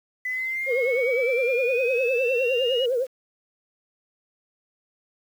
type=exponential sweep; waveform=sine; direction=up; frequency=2000 to 2906 Hz; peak=-25 dBFS; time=0.25-2.86 s; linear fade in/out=5 ms
type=tone with vibrato; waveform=sine; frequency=500 Hz; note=B4; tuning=21 cents sharp; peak=-20 dBFS; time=0.66-3.07 s; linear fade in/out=50 ms; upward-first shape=triangle; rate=9.8 Hz; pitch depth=160 cents each way
effects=tanh soft clip ceiling -13 dBFS + 8-bit